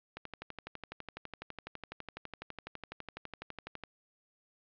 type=click train; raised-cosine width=0.3 ms; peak=-25 dBFS; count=45; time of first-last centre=0.17-3.837 s; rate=12 Hz; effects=low-pass 4000 Hz 12 dB/octave